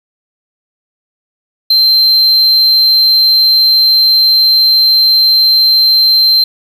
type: tone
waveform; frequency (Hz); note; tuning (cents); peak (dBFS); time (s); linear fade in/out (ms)
triangle; 4127; C8; -25; -4; 1.7-6.44; 5
effects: 7-bit